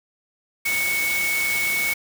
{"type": "tone in noise", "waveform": "sine", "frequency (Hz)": 2217, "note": "C#7", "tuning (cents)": 0, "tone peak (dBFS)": -21, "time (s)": [0.65, 1.94], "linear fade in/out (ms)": 10, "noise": "white", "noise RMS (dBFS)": -28, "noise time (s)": [0.65, 1.94], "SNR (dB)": 4, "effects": []}